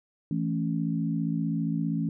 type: chord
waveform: sine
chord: A major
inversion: second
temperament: equal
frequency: 164.81 / 220 / 277.2 Hz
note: E3 / A3 / C#4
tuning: 0 / 0 / 0 cents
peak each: -28 / -31 / -31 dBFS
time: 0.31-2.09 s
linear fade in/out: 2 ms
effects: none